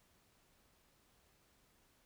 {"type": "silence", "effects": ["pink hiss -72 dBFS RMS until 2.05 s"]}